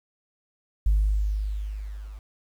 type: tone with level ramp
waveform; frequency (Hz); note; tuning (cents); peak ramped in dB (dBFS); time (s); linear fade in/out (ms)
sine; 51.4; G#1; -17; -15 to -37; 0.86-2.19; 5
effects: tanh soft clip ceiling -14 dBFS + 9-bit